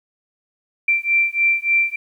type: beating tone pair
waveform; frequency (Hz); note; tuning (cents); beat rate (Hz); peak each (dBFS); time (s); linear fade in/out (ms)
sine; 2351 / 2354.4; D7 / D7; +1 / +4; 3.4; -18; 0.88-1.96; 5
effects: 9-bit